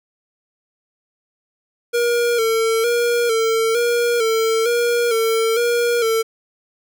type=tone with vibrato; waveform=square; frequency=462.6 Hz; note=A#4; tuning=13 cents flat; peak=-16 dBFS; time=1.93-6.23 s; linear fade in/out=20 ms; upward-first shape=square; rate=1.1 Hz; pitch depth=48 cents each way; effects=none